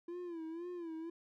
triangle tone with vibrato, 338.1 Hz, E4, 44 cents sharp, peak -39 dBFS, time 0.08-1.1 s, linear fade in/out 5 ms, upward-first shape sine, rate 2 Hz, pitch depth 97 cents each way, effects none

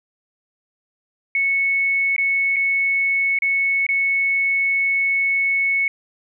sine tone with dropouts, 2207 Hz, C#7, 8 cents flat, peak -16 dBFS, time 1.35-5.88 s, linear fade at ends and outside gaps 2 ms, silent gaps 2.164-2.181 / 2.561-2.565 / 3.388-3.421 / 3.866-3.889 s, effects none

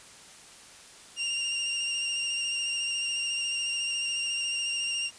sawtooth tone with vibrato, 2794 Hz, F7, in tune, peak -25 dBFS, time 1.16-5.11 s, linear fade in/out 50 ms, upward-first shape square, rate 14 Hz, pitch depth 16 cents each way, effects white hiss -50 dBFS RMS until 5.18 s + resampled to 22050 Hz

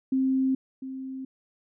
sine tone pair in turn, 263.8 / 263.8 Hz, C4 / C4, +14 / +14 cents, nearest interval unison, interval 0 cents, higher neither, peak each -21 / -33 dBFS, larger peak first, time 0.12-0.55 / 0.82-1.25 s, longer neither, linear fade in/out 5 ms, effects none

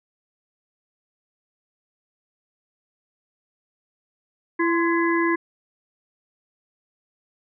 harmonic tone with a mistuned harmonic, 335.9 Hz, E4, 33 cents sharp, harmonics 1 / 3 / 5 / 6, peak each -20 / -25 / -27 / -28 dBFS, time 4.59-5.36 s, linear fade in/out 10 ms, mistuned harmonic 3, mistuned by +50 cents, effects none

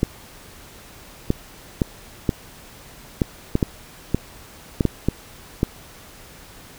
clicks, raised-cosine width 3 ms, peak -4 dBFS, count 12, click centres 0.031 / 1.304 / 1.818 / 2.292 / 3.218 / 3.554 / 3.628 / 4.146 / 4.808 / 4.853 / 5.086 / 5.631 s, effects pink hiss -44 dBFS RMS until 6.78 s

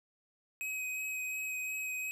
square tone with vibrato, 2531 Hz, D#7, 29 cents sharp, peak -36 dBFS, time 0.61-2.11 s, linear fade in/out 0 ms, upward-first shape sine, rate 2.8 Hz, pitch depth 12 cents each way, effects none

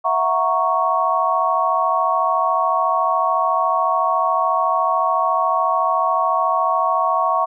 sine chord, F# dominant seventh, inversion third, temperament equal with one note detuned, 659.3 / 733.2 / 932.3 / 1108.7 Hz, E5 / F#5 / A#5 / C#6, 0 / -16 / 0 / 0 cents, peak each -22 / -22 / -23 / -18 dBFS, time 0.04-7.46 s, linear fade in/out 20 ms, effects none

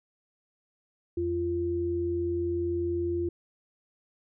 sine tone pair together, 86.42 / 345.5 Hz, F2 / F4, -18 / -19 cents, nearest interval 2 octaves, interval 2399 cents, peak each -34 / -27 dBFS, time 1.17-3.29 s, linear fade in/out 5 ms, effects none

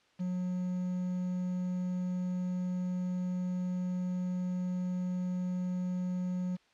triangle tone with quantisation, 181.2 Hz, F#3, 36 cents flat, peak -29 dBFS, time 0.19-6.57 s, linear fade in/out 20 ms, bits 9, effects white hiss -67 dBFS RMS until 6.73 s + low-pass 4000 Hz 12 dB/octave

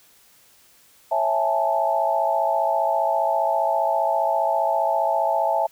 sine chord, A major seventh, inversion first, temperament just, 550 / 660 / 825 / 880 Hz, C#5 / E5 / G#5 / A5, -14 / +2 / -12 / 0 cents, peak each -28 / -22 / -25 / -23 dBFS, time 1.11-5.67 s, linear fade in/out 10 ms, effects white hiss -55 dBFS RMS until 5.71 s

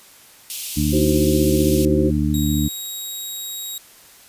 white high-pass noise, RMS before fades -28 dBFS, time 0.5-1.85 s, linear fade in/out 0 ms, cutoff 2500 Hz, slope 48 dB/octave
harmonic tone, 74.6 Hz, D2, 28 cents sharp, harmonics 1 / 2 / 3 / 4, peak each -22 / -22 / -22 / -22 dBFS, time 0.76-2.69 s, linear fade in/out 20 ms
sine chord, C diminished, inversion first, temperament just, 314 / 376.7 / 523.3 Hz, Eb4 / Gb4 / C5, +16 / +31 / 0 cents, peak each -21 / -20 / -25 dBFS, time 0.92-2.11 s, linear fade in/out 20 ms
10% pulse tone, 3800 Hz, A#7, 33 cents sharp, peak -19 dBFS, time 2.34-3.78 s, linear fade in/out 2 ms
effects white hiss -47 dBFS RMS until 4.28 s + resampled to 32000 Hz

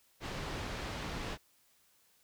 pink low-pass noise, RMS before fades -40 dBFS, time 0.2-1.38 s, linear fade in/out 50 ms, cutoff 4400 Hz, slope 12 dB/octave, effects white hiss -69 dBFS RMS until 2.23 s

